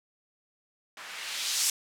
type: noise with low-pass filter sweep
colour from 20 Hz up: violet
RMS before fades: -32 dBFS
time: 0.97-1.7 s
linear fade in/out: 2 ms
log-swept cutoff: 1300 to 7100 Hz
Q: 0.97
effects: none